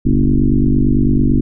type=tone with frequency modulation; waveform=sine; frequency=132.6 Hz; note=C3; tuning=23 cents sharp; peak=-9 dBFS; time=0.05-1.41 s; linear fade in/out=10 ms; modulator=48.9 Hz; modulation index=3.6; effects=none